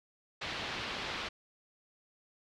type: low-pass noise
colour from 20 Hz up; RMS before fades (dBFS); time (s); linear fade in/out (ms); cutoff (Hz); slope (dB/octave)
white; -39; 0.41-1.29; 10; 3900; 24
effects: none